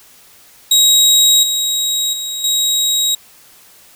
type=tone with level steps; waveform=25% pulse; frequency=3810 Hz; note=A#7; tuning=37 cents sharp; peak=-4 / -11 / -17 / -9 dBFS; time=0.71-3.15 s; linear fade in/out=5 ms; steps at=1.43 / 2.13 / 2.44 s; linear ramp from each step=2 ms; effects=white hiss -45 dBFS RMS until 3.95 s